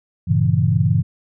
sine chord, G diminished seventh, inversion none, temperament equal, 98 / 116.54 / 138.59 / 164.81 Hz, G2 / Bb2 / Db3 / Fb3, 0 / 0 / 0 / 0 cents, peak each -19 dBFS, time 0.27-1.03 s, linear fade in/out 20 ms, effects none

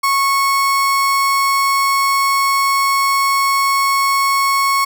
35% pulse tone, 1101 Hz, C#6, 12 cents flat, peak -11 dBFS, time 0.03-4.85 s, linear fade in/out 10 ms, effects none

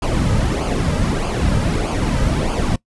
brown noise with flanger, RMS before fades -18 dBFS, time 0.02-2.76 s, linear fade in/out 5 ms, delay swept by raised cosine 0.52 to 2.82 ms, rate 1.6 Hz, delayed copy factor -0.65, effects noise-tail reverb RT60 0.1 s tail -21 dB re dry + resampled to 24000 Hz

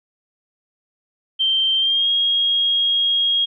sine tone with pitch glide, 3136 to 3271 Hz, G7 to G#7, 0 to -27 cents, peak -15 dBFS, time 1.39-3.46 s, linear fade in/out 20 ms, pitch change +73 cents, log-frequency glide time 1.76-2.09 s, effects none

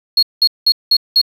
triangle tone bursts, 4310 Hz, C#8, 49 cents flat, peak -5 dBFS, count 5, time 0.17-1.215 s, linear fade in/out 5 ms, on 57 ms, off 190 ms, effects tanh soft clip ceiling -3 dBFS + 7-bit

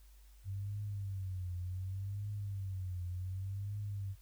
sine tone with vibrato, 95.8 Hz, G2, 39 cents flat, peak -37 dBFS, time 0.44-4.16 s, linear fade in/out 50 ms, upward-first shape triangle, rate 0.67 Hz, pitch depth 140 cents each way, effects added 50 Hz sine -56 dBFS peak until 4.21 s + white hiss -69 dBFS RMS until 4.21 s

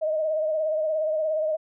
sine tone with vibrato, 624 Hz, D#5, 5 cents sharp, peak -22 dBFS, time 0.01-1.57 s, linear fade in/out 20 ms, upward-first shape triangle, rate 17 Hz, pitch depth 56 cents each way, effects none

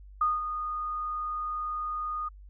sine tone with ADSR envelope, 1231 Hz, D#6, 19 cents flat, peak -21 dBFS, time 0.21-2.29 s, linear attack 5 ms, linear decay 190 ms, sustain -9 dB, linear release 13 ms, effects added 49 Hz sine -46 dBFS peak until 2.49 s

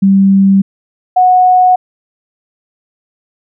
sine tone pair in turn, 194.9 / 733.9 Hz, G3 / F#5, -10 / -14 cents, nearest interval octave + major seventh, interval 2296 cents, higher second, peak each -4 dBFS, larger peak neither, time 0.02-0.62 / 1.16-1.76 s, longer neither, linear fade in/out 10 ms, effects none

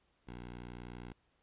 10% pulse tone with vibrato, 60.2 Hz, B1, 44 cents flat, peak -37 dBFS, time 0.27-1.13 s, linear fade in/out 10 ms, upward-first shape square, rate 12 Hz, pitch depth 16 cents each way, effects pink hiss -75 dBFS RMS until 1.42 s + resampled to 8000 Hz

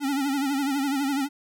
square tone with vibrato, 277.2 Hz, C#4, in tune, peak -24 dBFS, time 0-1.29 s, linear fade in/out 50 ms, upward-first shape sine, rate 12 Hz, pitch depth 83 cents each way, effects none

